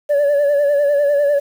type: tone with vibrato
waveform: sine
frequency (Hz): 575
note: D5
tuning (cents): -37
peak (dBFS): -9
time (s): 0.09-1.4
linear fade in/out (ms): 20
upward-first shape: sine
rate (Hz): 10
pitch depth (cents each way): 47
effects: tanh soft clip ceiling -11 dBFS + 7-bit